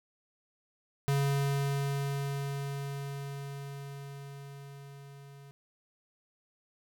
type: tone with level ramp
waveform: square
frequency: 139.8 Hz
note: C#3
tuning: 15 cents sharp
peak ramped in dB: -26 to -50 dBFS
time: 1.08-5.51 s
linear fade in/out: 0 ms
effects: none